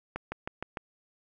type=accelerating click train; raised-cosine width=0.5 ms; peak=-19 dBFS; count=5; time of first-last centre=0.16-0.772 s; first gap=160 ms; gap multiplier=0.97; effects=none